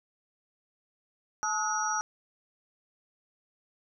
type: tone cluster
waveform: sine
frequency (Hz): 863 / 1275 / 1449 / 5770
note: A5 / D#6 / F#6 / F#8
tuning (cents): -34 / +42 / -37 / -44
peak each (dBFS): -32 / -32 / -35 / -33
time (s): 1.43-2.01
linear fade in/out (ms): 0
effects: none